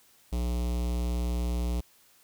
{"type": "tone with notch filter", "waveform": "square", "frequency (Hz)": 60, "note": "B1", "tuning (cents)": -49, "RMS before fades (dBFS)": -29, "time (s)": [0.32, 1.81], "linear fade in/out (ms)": 10, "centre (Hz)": 1600, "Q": 0.82, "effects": ["white hiss -61 dBFS RMS until 2.23 s"]}